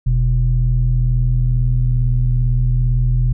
sine tone pair together, 41.25 / 123.47 Hz, E1 / B2, +2 / 0 cents, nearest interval octave + perfect fifth, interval 1898 cents, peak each -14 dBFS, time 0.06-3.33 s, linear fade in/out 10 ms, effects tanh soft clip ceiling -6 dBFS

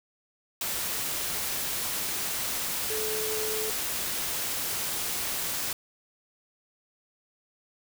sine tone in noise, 433.6 Hz, A4, 25 cents flat, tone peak -32 dBFS, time 2.9-3.7 s, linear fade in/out 2 ms, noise white, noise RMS -31 dBFS, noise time 0.61-5.73 s, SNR -4 dB, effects none

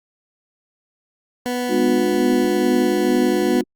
20% pulse tone, 246.9 Hz, B3, in tune, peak -16 dBFS, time 1.46-3.61 s, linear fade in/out 0 ms
sine chord, G# diminished seventh, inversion none, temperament just, 207.7 / 249.2 / 299 / 358.8 Hz, G#3 / B3 / D4 / F4, 0 / +16 / +31 / +47 cents, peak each -24 / -22 / -22 / -19 dBFS, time 1.68-3.64 s, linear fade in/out 50 ms
effects Opus 48 kbps

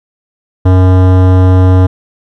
sine tone with hard clipping, 92.5 Hz, F#2, in tune, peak -5 dBFS, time 0.65-1.87 s, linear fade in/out 10 ms, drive 18 dB, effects none

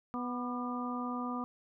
harmonic tone with a mistuned harmonic, 246.9 Hz, B3, in tune, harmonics 1 / 2 / 3 / 4 / 5, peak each -36 / -46 / -44 / -43 / -40 dBFS, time 0.14-1.44 s, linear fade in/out 0 ms, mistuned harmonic 5, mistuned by -42 cents, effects none

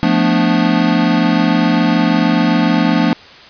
square chord, B half-diminished seventh, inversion second, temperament equal, 174.61 / 220 / 246.9 / 293.7 Hz, F3 / A3 / B3 / D4, 0 / 0 / 0 / 0 cents, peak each -17 dBFS, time 0.03-3.13 s, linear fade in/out 0 ms, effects white hiss -38 dBFS RMS until 3.49 s + resampled to 11025 Hz

